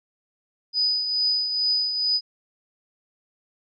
sine tone with tremolo, 4978 Hz, D#8, in tune, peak -18 dBFS, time 0.73-2.21 s, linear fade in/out 50 ms, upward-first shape triangle, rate 2.3 Hz, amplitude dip 55%, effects none

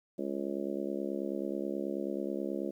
harmonic tone, 69.3 Hz, C#2, in tune, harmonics 3 / 4 / 5 / 6 / 7 / 8 / 9, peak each -39 / -39 / -37 / -44 / -43 / -41 / -47 dBFS, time 0.18-2.71 s, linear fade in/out 10 ms, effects 11-bit

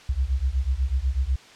sine beating tone pair, 61.74 / 69.84 Hz, B1 / C#2, 0 / +14 cents, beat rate 8.1 Hz, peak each -24 dBFS, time 0.09-1.36 s, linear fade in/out 5 ms, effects white hiss -48 dBFS RMS until 1.55 s + low-pass 5000 Hz 12 dB/octave

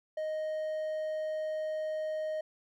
triangle tone, 622.3 Hz, D#5, in tune, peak -30 dBFS, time 0.17-2.41 s, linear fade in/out 5 ms, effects none

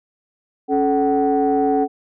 sine tone cluster, 276.7 / 434.4 / 752 Hz, C#4 / A4 / F#5, -3 / -22 / +28 cents, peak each -18 dBFS, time 0.68-1.88 s, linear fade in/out 50 ms, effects tanh soft clip ceiling -8 dBFS

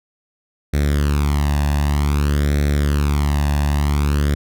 sawtooth tone with flanger, 72.5 Hz, D2, 22 cents flat, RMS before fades -17 dBFS, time 0.73-4.35 s, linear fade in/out 10 ms, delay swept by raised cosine 0.51 to 1.13 ms, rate 0.53 Hz, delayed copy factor +0.75, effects none

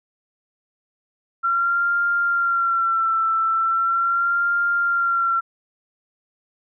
sine tone with vibrato, 1364 Hz, F6, 41 cents flat, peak -17 dBFS, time 1.43-5.41 s, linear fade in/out 20 ms, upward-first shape sine, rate 0.39 Hz, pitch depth 42 cents each way, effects none

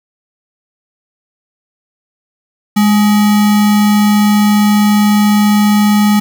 sine tone with sample-and-hold, 207.7 Hz, G#3, in tune, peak -6 dBFS, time 2.76-6.2 s, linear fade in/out 10 ms, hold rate 1050 Hz, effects none

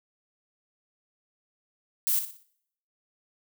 violet noise with echo, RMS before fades -25 dBFS, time 2.07-2.19 s, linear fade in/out 0 ms, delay 60 ms, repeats 4, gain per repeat -9 dB, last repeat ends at 2.43 s, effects noise-tail reverb RT60 0.7 s tail -22 dB re dry

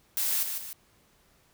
blue noise with echo, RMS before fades -28 dBFS, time 0.17-0.43 s, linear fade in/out 0 ms, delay 150 ms, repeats 2, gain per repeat -6 dB, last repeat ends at 0.73 s, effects pink hiss -64 dBFS RMS until 1.53 s

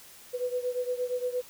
sine beating tone pair, 493.9 / 502.5 Hz, B4 / B4, 0 / +30 cents, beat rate 8.6 Hz, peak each -30 / -33 dBFS, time 0.33-1.42 s, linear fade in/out 20 ms, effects white hiss -51 dBFS RMS until 1.49 s

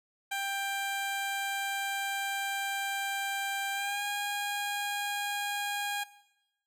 15% pulse tone with pitch glide, 790 to 816 Hz, G5 to G#5, +13 to -31 cents, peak -25 dBFS, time 0.31-6.04 s, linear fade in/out 10 ms, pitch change +56 cents, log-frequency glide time 3.73-4.03 s, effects noise-tail reverb RT60 0.9 s tail -18 dB re dry

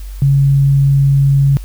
sine tone, 138.59 Hz, C#3, in tune, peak -7 dBFS, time 0.22-1.57 s, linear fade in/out 0 ms, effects added 48 Hz sine -24 dBFS peak until 1.64 s + white hiss -43 dBFS RMS until 1.64 s

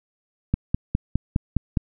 click train, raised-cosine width 5 ms, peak -7 dBFS, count 7, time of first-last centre 0.54-1.772 s, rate 4.87 Hz, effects none

